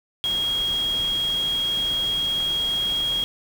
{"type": "tone in noise", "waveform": "sine", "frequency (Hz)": 3276, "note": "G#7", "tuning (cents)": -24, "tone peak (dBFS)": -21, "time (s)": [0.24, 3.24], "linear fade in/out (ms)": 0, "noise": "pink", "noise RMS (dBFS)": -36, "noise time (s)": [0.24, 3.24], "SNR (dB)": 12, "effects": []}